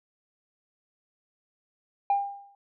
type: tone with exponential decay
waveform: sine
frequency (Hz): 801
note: G5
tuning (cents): +37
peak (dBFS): -17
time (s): 2.1-2.55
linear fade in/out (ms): 2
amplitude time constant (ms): 96
effects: tanh soft clip ceiling -17 dBFS